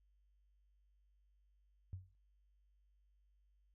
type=tone with exponential decay; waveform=sine; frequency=92.5 Hz; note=F#2; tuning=in tune; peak=-40 dBFS; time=1.93-2.15 s; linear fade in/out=0 ms; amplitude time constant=46 ms; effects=noise-tail reverb RT60 0.3 s tail -24 dB re dry + added 50 Hz sine -70 dBFS peak until 3.74 s